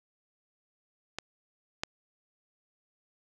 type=clicks; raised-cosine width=0.2 ms; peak=-17 / -13 dBFS; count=2; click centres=1.186 / 1.835 s; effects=none